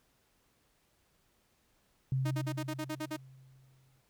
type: tone with exponential decay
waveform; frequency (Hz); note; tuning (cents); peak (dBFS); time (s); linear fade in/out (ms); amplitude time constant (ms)
sine; 131.9; C3; +14; -27; 2.12-4.01; 2; 410
type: tone bursts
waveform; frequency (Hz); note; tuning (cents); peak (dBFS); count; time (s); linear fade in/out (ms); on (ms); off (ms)
sawtooth; 310; D#4; -6; -31; 9; 2.25-3.167; 10; 61; 46
effects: pink hiss -72 dBFS RMS until 4.09 s